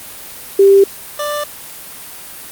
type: tone pair in turn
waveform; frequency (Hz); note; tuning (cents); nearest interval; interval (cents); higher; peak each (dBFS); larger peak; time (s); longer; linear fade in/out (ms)
sine / 25% pulse; 393.9 / 590.2; G4 / D5; +8 / +8; perfect fifth; 700; second; -4 / -14; first; 0.59-0.84 / 1.19-1.44; neither; 5
effects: white hiss -32 dBFS RMS until 2.51 s + Opus 32 kbps